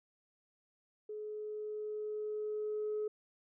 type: tone with level ramp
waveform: sine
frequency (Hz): 424.9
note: G#4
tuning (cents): +40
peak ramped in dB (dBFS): -40 to -32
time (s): 1.09-3.08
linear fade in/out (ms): 5
effects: tanh soft clip ceiling -30 dBFS